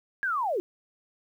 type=linear sweep; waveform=sine; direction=down; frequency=1661.2 to 329.6 Hz; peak=-25 dBFS; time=0.23-0.6 s; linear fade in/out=0 ms; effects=10-bit